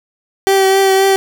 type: tone with vibrato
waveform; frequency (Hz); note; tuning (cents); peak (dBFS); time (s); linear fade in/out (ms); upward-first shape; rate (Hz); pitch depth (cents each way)
30% pulse; 386.5; G4; -24; -6; 0.47-1.16; 0; triangle; 3.8; 20
effects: none